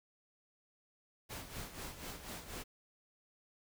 pink noise with tremolo, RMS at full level -44 dBFS, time 1.29-2.64 s, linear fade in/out 20 ms, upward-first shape sine, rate 4.1 Hz, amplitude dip 65%, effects none

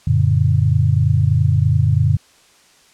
sine chord, Gb augmented, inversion none, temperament just, 92.5 / 115.62 / 144.53 Hz, Gb2 / Bb2 / D3, 0 / -14 / -27 cents, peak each -16 dBFS, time 0.07-2.17 s, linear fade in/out 5 ms, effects white hiss -51 dBFS RMS until 2.93 s + low-pass 8000 Hz 12 dB/octave

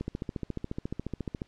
click train, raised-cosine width 3 ms, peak -20 dBFS, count 21, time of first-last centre 0.01-1.418 s, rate 14.2 Hz, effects pink hiss -64 dBFS RMS until 1.47 s + low-pass 5000 Hz 12 dB/octave

